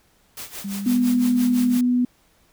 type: noise with tremolo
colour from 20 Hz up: white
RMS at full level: -33 dBFS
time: 0.37-1.81 s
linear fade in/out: 2 ms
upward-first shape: sine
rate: 5.9 Hz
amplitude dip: 80%
type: tone with pitch glide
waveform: sine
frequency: 198.7 to 207.3 Hz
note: G3 to G#3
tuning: +24 to -3 cents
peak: -26 dBFS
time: 0.64-1.78 s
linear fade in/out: 10 ms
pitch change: +73 cents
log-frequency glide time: 0.76-1.17 s
type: tone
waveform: sine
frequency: 246.9 Hz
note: B3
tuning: in tune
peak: -16 dBFS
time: 0.86-2.05 s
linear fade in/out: 5 ms
effects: pink hiss -60 dBFS RMS until 2.52 s